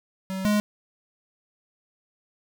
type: tone pair in turn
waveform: square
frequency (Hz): 190 / 208.9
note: F#3 / G#3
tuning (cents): +46 / +10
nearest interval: major second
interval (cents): 164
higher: second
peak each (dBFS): -29 / -20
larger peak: second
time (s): 0.3-0.45 / 0.45-0.6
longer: neither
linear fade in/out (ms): 0
effects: none